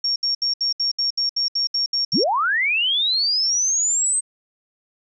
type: tone bursts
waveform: sine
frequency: 5530 Hz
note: F8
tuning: 18 cents flat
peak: -18 dBFS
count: 12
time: 0.04-2.239 s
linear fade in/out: 5 ms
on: 120 ms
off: 69 ms
type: linear sweep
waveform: sine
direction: up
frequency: 113.5 to 8372 Hz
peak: -17 dBFS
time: 2.13-4.21 s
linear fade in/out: 20 ms
effects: none